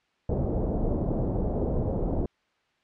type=low-pass noise; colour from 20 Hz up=pink; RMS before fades=-27 dBFS; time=0.29-2.26 s; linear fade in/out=5 ms; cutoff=620 Hz; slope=24 dB/octave; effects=white hiss -69 dBFS RMS until 2.83 s + low-pass 3000 Hz 12 dB/octave